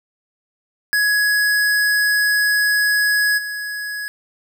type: tone with level steps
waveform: square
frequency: 1675 Hz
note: G#6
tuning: 14 cents sharp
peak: -15 / -25 dBFS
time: 0.93-4.08 s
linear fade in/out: 0 ms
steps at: 3.37 s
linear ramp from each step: 20 ms
effects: none